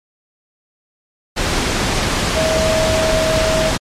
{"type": "tone in noise", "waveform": "sine", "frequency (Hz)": 638, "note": "D#5", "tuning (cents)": 43, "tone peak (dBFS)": -15, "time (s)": [2.35, 3.71], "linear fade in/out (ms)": 20, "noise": "pink", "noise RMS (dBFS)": -17, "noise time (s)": [1.36, 3.78], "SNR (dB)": -1, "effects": ["low-pass 7000 Hz 12 dB/octave", "MP3 64 kbps"]}